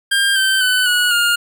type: tone with pitch steps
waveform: 25% pulse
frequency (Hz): 1600 / 1551.8 / 1505 / 1459.6 / 1415.6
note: G6 / G6 / F#6 / F#6 / F6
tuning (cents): +35 / -18 / +29 / -24 / +23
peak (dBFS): -9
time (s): 0.11-1.36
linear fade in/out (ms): 10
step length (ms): 250
effects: none